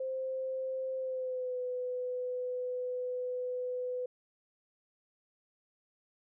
sine tone with pitch glide, 523.3 to 500 Hz, C5 to B4, 0 to +21 cents, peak -33 dBFS, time 0-4.06 s, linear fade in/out 5 ms, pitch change -79 cents, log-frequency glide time 0.97-1.59 s, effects none

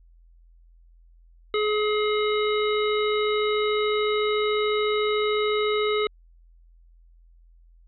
harmonic tone, 423.1 Hz, G#4, 32 cents sharp, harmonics 1 / 3 / 5 / 7 / 9, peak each -22 / -29 / -31 / -36 / -33 dBFS, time 1.54-6.07 s, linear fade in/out 2 ms, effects added 42 Hz sine -51 dBFS peak until 7.87 s

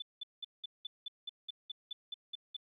sine tone bursts, 3500 Hz, A7, 10 cents flat, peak -38 dBFS, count 13, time 0-2.566 s, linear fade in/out 5 ms, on 22 ms, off 190 ms, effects 13-bit

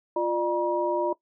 sine tone cluster, 349.3 / 601 / 956 Hz, F4 / D5 / A#5, 0 / +40 / +43 cents, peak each -27 dBFS, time 0.16-1.13 s, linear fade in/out 5 ms, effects noise-tail reverb RT60 0.1 s tail -19 dB re dry

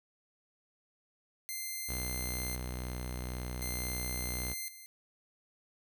5% pulse tone with tremolo, 2085 Hz, C7, 7 cents flat, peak -27 dBFS, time 1.49-4.86 s, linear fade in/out 0 ms, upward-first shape square, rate 0.47 Hz, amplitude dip 75%
sawtooth tone with pitch glide, 62.3 to 61.76 Hz, B1 to B1, +16 to +1 cents, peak -33 dBFS, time 1.88-4.54 s, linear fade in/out 20 ms, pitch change -15 cents, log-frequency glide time 2.09-4.27 s
effects none

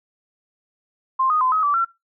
sine tone with pitch steps, 1052 / 1240 / 1025 / 1270 / 1158 / 1357 Hz, C6 / D#6 / C6 / D#6 / D6 / E6, +9 / -6 / -36 / +35 / -25 / +50 cents, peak -16 dBFS, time 1.19-1.85 s, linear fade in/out 10 ms, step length 110 ms, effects noise-tail reverb RT60 0.2 s tail -20 dB re dry

